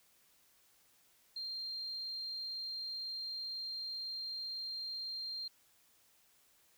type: tone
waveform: sine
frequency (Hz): 4186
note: C8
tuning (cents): 0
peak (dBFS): -39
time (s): 1.36-5.48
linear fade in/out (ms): 5
effects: white hiss -69 dBFS RMS until 6.77 s